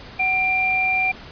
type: tone pair together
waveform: sine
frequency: 750 / 2377 Hz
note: F#5 / D7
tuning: +23 / +20 cents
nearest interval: octave + minor sixth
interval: 1997 cents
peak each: -24 / -18 dBFS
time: 0.19-1.12 s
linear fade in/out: 10 ms
effects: pink hiss -40 dBFS RMS until 1.31 s + resampled to 11025 Hz